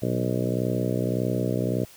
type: harmonic tone with a mistuned harmonic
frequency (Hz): 61.74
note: B1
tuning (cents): 0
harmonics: 2 / 3 / 4 / 5 / 6 / 7 / 8 / 9 / 10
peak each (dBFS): -28 / -30 / -31 / -32 / -33 / -33 / -34 / -35 / -35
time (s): 0.02-1.85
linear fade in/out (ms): 5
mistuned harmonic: 2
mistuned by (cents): -47
effects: white hiss -50 dBFS RMS until 1.96 s